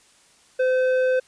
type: tone with low-pass filter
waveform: square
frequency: 513 Hz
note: C5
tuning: 34 cents flat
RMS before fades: -20 dBFS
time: 0.59-1.2 s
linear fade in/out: 10 ms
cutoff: 1600 Hz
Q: 0.8
effects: white hiss -56 dBFS RMS until 1.27 s + resampled to 22050 Hz